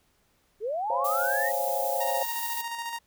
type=linear sweep; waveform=sine; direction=up; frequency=392 to 1927 Hz; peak=-27 dBFS; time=0.6-1.52 s; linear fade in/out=50 ms
type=chord; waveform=sine; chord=Db major seventh; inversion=third; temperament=equal; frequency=523.3 / 554.4 / 698.5 / 830.6 Hz; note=C5 / Db5 / F5 / Ab5; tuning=0 / 0 / 0 / 0 cents; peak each=-33 / -32 / -31 / -31 dBFS; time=0.9-2.23 s; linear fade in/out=2 ms
type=noise; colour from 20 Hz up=violet; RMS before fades=-34 dBFS; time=1.04-2.62 s; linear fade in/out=10 ms
type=tone with tremolo; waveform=sawtooth; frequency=932.3 Hz; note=A#5; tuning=in tune; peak=-27 dBFS; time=2-2.99 s; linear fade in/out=10 ms; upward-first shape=square; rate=14 Hz; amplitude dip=40%
effects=pink hiss -68 dBFS RMS until 3.06 s